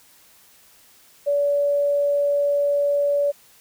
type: tone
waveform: sine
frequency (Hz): 573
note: D5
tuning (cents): -43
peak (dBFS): -17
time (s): 1.26-3.32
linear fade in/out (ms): 20
effects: white hiss -53 dBFS RMS until 3.6 s